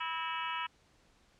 harmonic tone with a mistuned harmonic, 326 Hz, E4, 19 cents flat, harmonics 3 / 4 / 5 / 6 / 7 / 8 / 9 / 10, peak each -38 / -40 / -46 / -46 / -45 / -43 / -43 / -52 dBFS, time 0-0.67 s, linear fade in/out 10 ms, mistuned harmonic 6, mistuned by -100 cents, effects pink hiss -67 dBFS RMS until 1.39 s + low-pass 7000 Hz 12 dB/octave

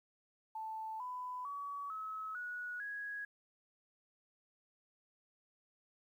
sine tone with pitch steps, 880 / 999.2 / 1134.6 / 1288.4 / 1463 / 1661.2 Hz, A5 / B5 / C#6 / E6 / F#6 / G#6, 0 / +20 / +40 / -40 / -20 / 0 cents, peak -40 dBFS, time 0.55-3.25 s, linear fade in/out 5 ms, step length 450 ms, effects 12-bit

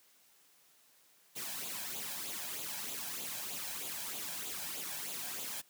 white noise with flanger, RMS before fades -41 dBFS, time 1.35-5.62 s, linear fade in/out 20 ms, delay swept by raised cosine 0.27 to 1.27 ms, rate 3.2 Hz, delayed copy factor +0.6, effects white hiss -66 dBFS RMS until 5.69 s + high-pass 150 Hz 12 dB/octave

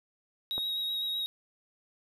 triangle tone with vibrato, 3801 Hz, A#7, 33 cents sharp, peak -29 dBFS, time 0.51-1.26 s, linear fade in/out 0 ms, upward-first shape triangle, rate 7.9 Hz, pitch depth 21 cents each way
click, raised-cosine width 1 ms, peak -25 dBFS, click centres 0.58 s
effects none

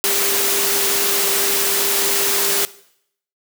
sine tone in noise, 398.5 Hz, G4, 28 cents sharp, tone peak -26 dBFS, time 0.04-2.65 s, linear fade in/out 0 ms, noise white, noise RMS -18 dBFS, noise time 0.04-2.65 s, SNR -11 dB, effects noise-tail reverb RT60 0.7 s tail -19 dB re dry + high-pass 200 Hz 12 dB/octave

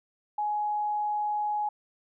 sine tone, 838 Hz, G#5, 15 cents sharp, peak -26 dBFS, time 0.38-1.69 s, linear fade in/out 5 ms, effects none

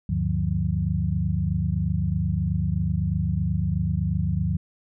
sine tone cluster, 77.2 / 100.3 / 150.5 / 178.5 Hz, D#2 / G2 / D3 / F3, -13 / +40 / +43 / +38 cents, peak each -27 dBFS, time 0.09-4.57 s, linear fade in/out 5 ms, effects none

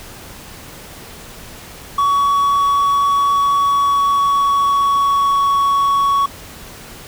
triangle tone with pitch glide, 1126 to 1116.9 Hz, C#6 to C#6, +27 to +13 cents, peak -10 dBFS, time 1.98-6.26 s, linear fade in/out 5 ms, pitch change -14 cents, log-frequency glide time 3.62-5.58 s, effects pink hiss -36 dBFS RMS until 7.07 s

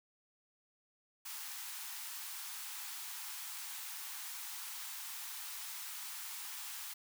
white high-pass noise, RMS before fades -45 dBFS, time 1.25-6.94 s, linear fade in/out 10 ms, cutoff 780 Hz, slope 96 dB/octave, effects none

